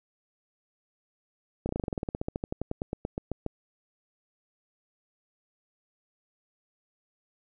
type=slowing click train; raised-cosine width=2 ms; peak=-17 dBFS; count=25; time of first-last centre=1.66-3.463 s; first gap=31 ms; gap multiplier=1.07; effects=none